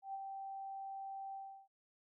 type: tone with ADSR envelope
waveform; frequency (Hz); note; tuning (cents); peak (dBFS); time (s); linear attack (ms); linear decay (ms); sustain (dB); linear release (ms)
sine; 780; G5; -9; -39; 0.02-1.68; 120; 32; -4; 340
effects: none